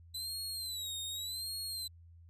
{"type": "tone with vibrato", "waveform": "sawtooth", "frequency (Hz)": 3992, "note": "B7", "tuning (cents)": 18, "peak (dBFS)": -35, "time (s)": [0.14, 1.88], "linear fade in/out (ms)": 10, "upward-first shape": "sine", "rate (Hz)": 0.86, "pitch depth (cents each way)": 130, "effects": ["added 84 Hz sine -54 dBFS peak until 2.29 s", "resampled to 32000 Hz"]}